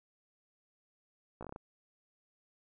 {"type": "slowing click train", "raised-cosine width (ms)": 1, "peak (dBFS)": -30, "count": 7, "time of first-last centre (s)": [1.41, 1.561], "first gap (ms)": 16, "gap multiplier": 1.18, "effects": []}